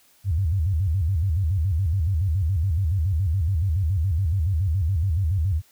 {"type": "tone with vibrato", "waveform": "sine", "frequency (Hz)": 87.31, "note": "F2", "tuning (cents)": 0, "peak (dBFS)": -19, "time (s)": [0.24, 5.62], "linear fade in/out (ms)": 50, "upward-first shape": "square", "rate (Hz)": 7.1, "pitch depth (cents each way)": 200, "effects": ["white hiss -58 dBFS RMS until 5.71 s"]}